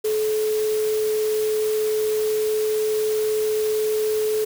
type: tone in noise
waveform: sine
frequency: 430.8 Hz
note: A4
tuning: 37 cents flat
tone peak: -19 dBFS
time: 0.04-4.45 s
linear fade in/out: 10 ms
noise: white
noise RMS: -34 dBFS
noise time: 0.04-4.45 s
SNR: +12 dB
effects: none